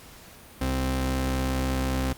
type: tone pair together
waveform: sawtooth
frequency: 65.41 / 130.81 Hz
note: C2 / C3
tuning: 0 / 0 cents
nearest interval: octave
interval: 1200 cents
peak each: -22 dBFS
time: 0.61-2.13 s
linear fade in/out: 5 ms
effects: pink hiss -48 dBFS RMS until 2.17 s + Opus 48 kbps